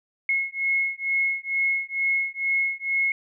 sine beating tone pair, 2171 / 2173.2 Hz, C#7 / C#7, -37 / -35 cents, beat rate 2.2 Hz, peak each -25 dBFS, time 0.29-3.12 s, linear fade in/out 2 ms, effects none

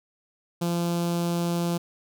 sawtooth tone with notch filter, 171.7 Hz, F3, 29 cents flat, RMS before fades -26 dBFS, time 0.61-1.78 s, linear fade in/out 10 ms, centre 1900 Hz, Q 1.1, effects none

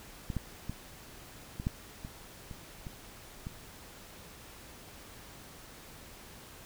clicks, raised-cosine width 5 ms, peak -23 / -20 / -23 / -25 / -17 / -28 / -30 / -28 / -26 dBFS, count 9, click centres 0.302 / 0.367 / 0.696 / 1.599 / 1.669 / 2.049 / 2.512 / 2.868 / 3.469 s, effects pink hiss -51 dBFS RMS until 6.65 s

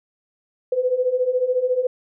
sine beating tone pair, 493.9 / 507.9 Hz, B4 / B4, 0 / +48 cents, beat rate 14 Hz, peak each -23 / -19 dBFS, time 0.72-1.87 s, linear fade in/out 5 ms, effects none

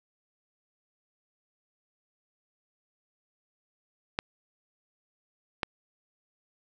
clicks, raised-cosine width 0.3 ms, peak -11 dBFS, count 2, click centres 4.189 / 5.632 s, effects none

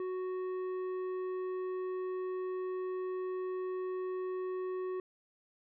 sine tone with tanh clipping, 370 Hz, F#4, in tune, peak -36 dBFS, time 0-5 s, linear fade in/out 2 ms, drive 9 dB, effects none

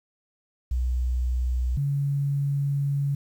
sine tone pair in turn, 62.1 / 140.95 Hz, B1 / C#3, +10 / +29 cents, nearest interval octave + major second, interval 1419 cents, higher second, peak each -22 dBFS, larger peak neither, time 0.71-1.77 / 1.77-3.15 s, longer second, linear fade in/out 5 ms, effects 9-bit

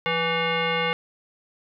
sine tone with frequency modulation, 833 Hz, G#5, 5 cents sharp, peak -21 dBFS, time 0.06-0.93 s, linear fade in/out 0 ms, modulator 662 Hz, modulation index 3.2, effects none

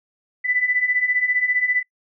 sine beating tone pair, 1980 / 1995 Hz, B6 / B6, +4 / +17 cents, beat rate 15 Hz, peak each -23 / -19 dBFS, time 0.44-1.83 s, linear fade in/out 20 ms, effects noise-tail reverb RT60 0.1 s tail -24 dB re dry

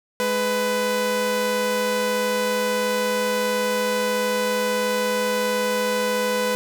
sawtooth tone pair together, 210 / 498.5 Hz, G#3 / B4, +19 / +16 cents, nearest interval octave + minor third, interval 1497 cents, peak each -24 / -17 dBFS, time 0.2-6.55 s, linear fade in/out 0 ms, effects none

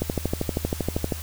click train, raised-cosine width 2 ms, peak -10 dBFS, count 15, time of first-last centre 0.02-1.122 s, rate 12.7 Hz, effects added 79 Hz sine -33 dBFS peak until 1.22 s + white hiss -39 dBFS RMS until 1.22 s

